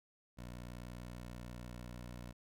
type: tone with vibrato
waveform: 15% pulse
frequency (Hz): 60.4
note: B1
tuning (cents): -38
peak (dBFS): -40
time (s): 0.37-2.33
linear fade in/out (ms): 20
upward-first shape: sine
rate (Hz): 6.4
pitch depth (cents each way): 11
effects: none